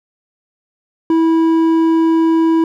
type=tone with hard clipping; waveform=sine; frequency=326.3 Hz; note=E4; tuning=18 cents flat; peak=-11 dBFS; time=1.1-2.64 s; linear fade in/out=2 ms; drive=6 dB; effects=none